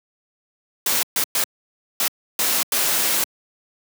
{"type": "noise bursts at uneven times", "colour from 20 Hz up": "white", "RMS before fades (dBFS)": -20, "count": 6, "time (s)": [[0.86, 1.03], [1.16, 1.24], [1.35, 1.44], [2, 2.08], [2.39, 2.63], [2.72, 3.24]], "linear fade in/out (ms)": 2, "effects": ["high-pass 200 Hz 12 dB/octave"]}